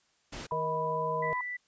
pink noise, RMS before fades -41 dBFS, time 0.32-0.47 s, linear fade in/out 10 ms
sine tone with pitch glide, 987.8 to 999.3 Hz, B5 to B5, 0 to +20 cents, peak -31 dBFS, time 0.51-1.41 s, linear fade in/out 2 ms, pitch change +20 cents, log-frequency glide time 0.85-1.14 s
harmonic tone, 158 Hz, D#3, 27 cents sharp, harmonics 1 / 3 / 4, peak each -39 / -34 / -36 dBFS, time 0.52-1.33 s, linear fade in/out 0 ms
sine tone, 1975.5 Hz, B6, in tune, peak -34 dBFS, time 1.22-1.57 s, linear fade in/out 10 ms
effects white hiss -70 dBFS RMS until 1.67 s + resampled to 16000 Hz

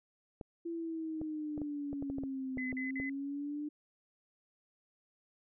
clicks, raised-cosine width 2 ms, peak -29 dBFS, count 12, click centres 0.412 / 1.215 / 1.578 / 1.617 / 1.93 / 2.025 / 2.1 / 2.184 / 2.236 / 2.573 / 2.728 / 3 s
sine exponential two-way sweep, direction down then up, 338.5 to 255.7 to 299.3 Hz, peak -36 dBFS, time 0.65-3.69 s, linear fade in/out 10 ms, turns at 2.66 s
sine tone bursts, 2027 Hz, B6, 45 cents sharp, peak -38 dBFS, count 3, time 2.58-3.096 s, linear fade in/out 2 ms, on 140 ms, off 48 ms
effects none

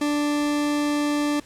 40% pulse tone, 293.7 Hz, D4, in tune, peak -20 dBFS, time 0.01-1.4 s, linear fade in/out 5 ms, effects pink hiss -50 dBFS RMS until 1.45 s + low-pass 10000 Hz 12 dB/octave

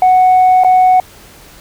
sine tone with dropouts, 740 Hz, F#5, in tune, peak -3 dBFS, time 0.02-1 s, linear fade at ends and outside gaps 2 ms, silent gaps 0.637-0.646 s, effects tanh soft clip ceiling -3 dBFS + pink hiss -39 dBFS RMS until 1.6 s

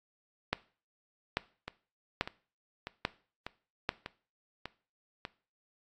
two click trains, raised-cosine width 0.3 ms, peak -22 / -12 dBFS, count 7 / 5, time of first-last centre 1.68-5.251 / 0.53-3.891 s, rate 1.68 / 1.19 Hz, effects noise-tail reverb RT60 0.4 s tail -19 dB re dry + AAC 48 kbps

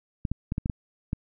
clicks, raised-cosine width 5 ms, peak -15 dBFS, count 7, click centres 0.252 / 0.316 / 0.521 / 0.581 / 0.659 / 0.698 / 1.131 s, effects none

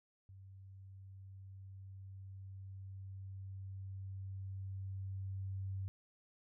sine tone with level ramp, 96.3 Hz, G2, 30 cents flat, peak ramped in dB -53 to -38 dBFS, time 0.29-5.88 s, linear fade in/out 0 ms, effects none

